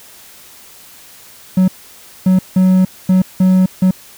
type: tone bursts at uneven times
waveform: triangle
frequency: 186.1 Hz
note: F#3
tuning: 10 cents sharp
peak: -5 dBFS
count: 6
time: 1.57-1.68 / 2.26-2.39 / 2.56-2.85 / 3.09-3.22 / 3.4-3.66 / 3.82-3.91 s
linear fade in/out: 5 ms
effects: white hiss -40 dBFS RMS until 4.17 s